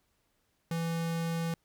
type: tone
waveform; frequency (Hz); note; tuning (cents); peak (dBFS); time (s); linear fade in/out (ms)
square; 166.1; E3; +13; -31; 0.71-1.54; 2
effects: pink hiss -75 dBFS RMS until 1.64 s